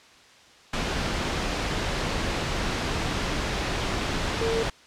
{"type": "tone in noise", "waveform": "sine", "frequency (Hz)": 454.2, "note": "A#4", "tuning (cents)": -45, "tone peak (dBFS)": -24, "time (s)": [4.41, 4.63], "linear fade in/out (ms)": 5, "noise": "pink", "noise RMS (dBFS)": -27, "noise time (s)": [0.73, 4.7], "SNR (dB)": 0, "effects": ["white hiss -52 dBFS RMS until 4.86 s", "low-pass 5000 Hz 12 dB/octave"]}